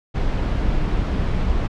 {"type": "noise", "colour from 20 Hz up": "brown", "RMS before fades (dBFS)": -20, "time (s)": [0.14, 1.68], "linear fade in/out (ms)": 20, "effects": ["low-pass 4000 Hz 12 dB/octave"]}